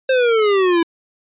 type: exponential sweep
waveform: square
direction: down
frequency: 532 to 329.6 Hz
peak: -13 dBFS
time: 0.09-0.83 s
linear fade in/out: 5 ms
effects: resampled to 8000 Hz